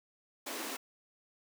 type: high-pass noise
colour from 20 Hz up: pink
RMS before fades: -40 dBFS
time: 0.46-0.77 s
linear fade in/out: 10 ms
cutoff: 230 Hz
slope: 96 dB/octave
effects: none